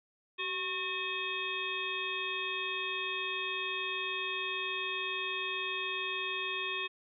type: harmonic tone with a mistuned harmonic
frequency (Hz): 363.4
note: F#4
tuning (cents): -31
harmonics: 1 / 3 / 5 / 7 / 9 / 10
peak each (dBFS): -43 / -41 / -42 / -36 / -41 / -43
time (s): 0.38-6.88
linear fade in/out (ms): 20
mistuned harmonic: 1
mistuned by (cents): +80
effects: none